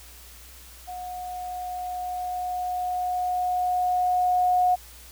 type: tone with level ramp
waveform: sine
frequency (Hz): 726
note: F#5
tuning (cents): -33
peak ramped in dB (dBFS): -33 to -17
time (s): 0.87-4.76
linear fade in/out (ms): 20
effects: added 60 Hz sine -48 dBFS peak until 5.11 s + white hiss -48 dBFS RMS until 5.11 s